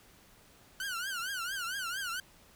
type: tone with vibrato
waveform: sawtooth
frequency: 1480 Hz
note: F#6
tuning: in tune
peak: -31 dBFS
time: 0.8-2.2 s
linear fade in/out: 2 ms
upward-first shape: triangle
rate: 4.4 Hz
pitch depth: 190 cents each way
effects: pink hiss -60 dBFS RMS until 2.55 s